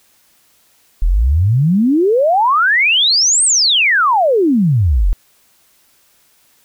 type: exponential two-way sweep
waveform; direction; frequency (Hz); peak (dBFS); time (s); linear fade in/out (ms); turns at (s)
sine; up then down; 36.91 to 8870 to 36.91; -9; 1.02-5.13; 0; 3.44
effects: white hiss -54 dBFS RMS until 6.64 s